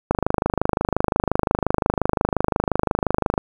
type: click train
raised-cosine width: 1 ms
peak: -3 dBFS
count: 85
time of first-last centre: 0.11-3.378 s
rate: 25.7 Hz
effects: 7-bit